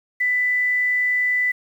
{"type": "tone", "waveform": "sine", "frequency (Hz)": 1990, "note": "B6", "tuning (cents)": 13, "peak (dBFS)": -17, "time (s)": [0.2, 1.52], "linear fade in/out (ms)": 10, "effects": ["8-bit"]}